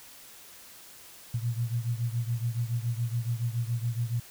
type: beating tone pair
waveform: sine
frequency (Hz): 115.9 / 123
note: A#2 / B2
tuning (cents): -10 / -7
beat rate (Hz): 7.1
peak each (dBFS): -29 / -32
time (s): 1.34-4.2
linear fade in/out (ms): 5
effects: white hiss -50 dBFS RMS until 4.3 s